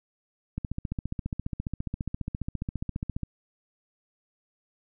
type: click train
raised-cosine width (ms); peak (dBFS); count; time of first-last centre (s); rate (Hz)
5; -18; 40; 0.58-3.233; 14.7
effects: none